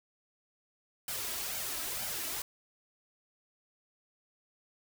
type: noise with flanger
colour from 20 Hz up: white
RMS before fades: -37 dBFS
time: 1.08-2.42 s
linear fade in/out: 2 ms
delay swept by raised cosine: 1.3 to 3.1 ms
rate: 2.1 Hz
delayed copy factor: +0.6
effects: none